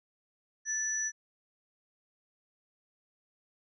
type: tone pair together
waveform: sine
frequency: 1751 / 5907 Hz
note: A6 / F#8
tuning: -9 / -4 cents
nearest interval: octave + major sixth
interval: 2105 cents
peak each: -36 / -31 dBFS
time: 0.65-1.12 s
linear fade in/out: 50 ms
effects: none